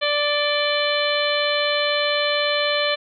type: harmonic tone with a mistuned harmonic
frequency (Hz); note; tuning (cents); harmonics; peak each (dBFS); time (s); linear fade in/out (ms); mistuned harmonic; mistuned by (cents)
586; D5; -4; 1 / 2 / 3 / 4 / 5 / 6 / 7; -22 / -28 / -27 / -27 / -27 / -28 / -28; 0.01-2.96; 20; 5; +45
effects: none